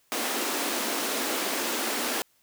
pink high-pass noise, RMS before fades -29 dBFS, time 0.12-2.22 s, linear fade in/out 0 ms, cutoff 230 Hz, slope 48 dB/octave, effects white hiss -66 dBFS RMS until 2.42 s

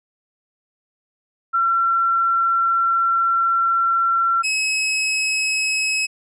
sine / sawtooth tone pair in turn, 1358 / 2564 Hz, F6 / E7, -49 / -49 cents, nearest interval major seventh, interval 1100 cents, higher second, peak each -15 dBFS, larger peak neither, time 1.53-4.43 / 4.43-6.07 s, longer first, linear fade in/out 20 ms, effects resampled to 24000 Hz

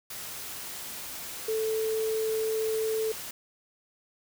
sine tone in noise, 440 Hz, A4, in tune, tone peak -26 dBFS, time 1.48-3.12 s, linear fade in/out 5 ms, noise white, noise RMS -39 dBFS, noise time 0.1-3.31 s, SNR +10 dB, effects none

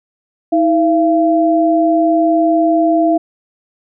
sine tone pair together, 320.9 / 680 Hz, E4 / F5, -46 / -46 cents, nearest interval octave + minor second, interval 1300 cents, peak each -12 dBFS, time 0.52-3.18 s, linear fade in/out 10 ms, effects none

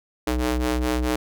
sawtooth ring-modulated tone, 124.9 Hz, B2, 20 cents sharp, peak -14 dBFS, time 0.27-1.16 s, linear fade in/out 5 ms, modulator 185 Hz, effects none

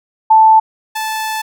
sine / sawtooth tone pair in turn, 880 / 874.4 Hz, A5 / A5, 0 / -11 cents, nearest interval unison, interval 11 cents, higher first, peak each -4 / -14 dBFS, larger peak first, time 0.3-0.6 / 0.95-1.42 s, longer second, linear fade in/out 10 ms, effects none

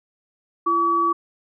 sine tone pair together, 339.2 / 1141 Hz, E4 / C#6, +50 / +50 cents, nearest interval octave + major sixth, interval 2100 cents, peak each -25 / -17 dBFS, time 0.66-1.13 s, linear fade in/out 10 ms, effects none

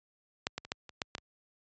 clicks, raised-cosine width 0.2 ms, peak -13 / -18 / -28 / -16 / -29 / -15 / -17 / -25 dBFS, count 8, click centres 0.469 / 0.58 / 0.65 / 0.719 / 0.893 / 1.018 / 1.151 / 1.182 s, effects high-pass 60 Hz 12 dB/octave + resampled to 16000 Hz

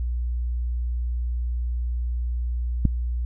click, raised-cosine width 5 ms, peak -7 dBFS, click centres 2.853 s, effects added 60 Hz sine -23 dBFS peak until 3.25 s

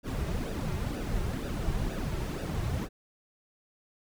brown noise with flanger, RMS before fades -32 dBFS, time 0.03-2.89 s, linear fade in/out 50 ms, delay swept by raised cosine 0.92 to 4.12 ms, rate 2.1 Hz, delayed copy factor -0.65, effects none

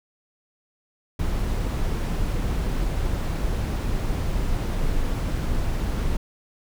brown noise, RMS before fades -24 dBFS, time 1.19-6.17 s, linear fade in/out 5 ms, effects none

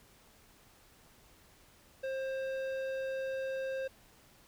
sine tone with tanh clipping, 531 Hz, C5, 25 cents sharp, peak -36 dBFS, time 2.03-3.88 s, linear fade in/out 10 ms, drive 13 dB, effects pink hiss -62 dBFS RMS until 4.47 s

